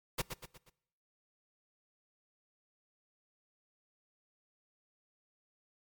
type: noise with echo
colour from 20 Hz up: pink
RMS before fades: -33 dBFS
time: 0.18-0.22 s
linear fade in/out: 10 ms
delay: 120 ms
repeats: 4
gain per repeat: -7 dB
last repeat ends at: 0.7 s
effects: noise-tail reverb RT60 0.9 s tail -24 dB re dry + MP3 96 kbps